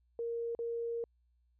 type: tone with dropouts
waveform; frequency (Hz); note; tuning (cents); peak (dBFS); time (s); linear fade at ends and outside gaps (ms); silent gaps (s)
sine; 466.2; A#4; 0; -34; 0.19-1.04; 1; 0.55-0.59
effects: added 60 Hz sine -69 dBFS peak until 1.59 s